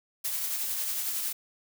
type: noise with tremolo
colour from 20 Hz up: blue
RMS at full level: -30 dBFS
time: 0.24-1.33 s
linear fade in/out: 10 ms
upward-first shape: triangle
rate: 11 Hz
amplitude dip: 35%
effects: none